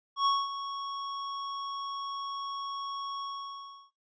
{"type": "tone with ADSR envelope", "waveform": "square", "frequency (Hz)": 1108.7, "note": "C#6", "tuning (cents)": 0, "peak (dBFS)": -23, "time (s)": [0.16, 3.91], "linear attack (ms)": 99, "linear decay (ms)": 220, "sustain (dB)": -12, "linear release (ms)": 690, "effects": ["noise-tail reverb RT60 0.4 s tail -25 dB re dry", "resampled to 16000 Hz"]}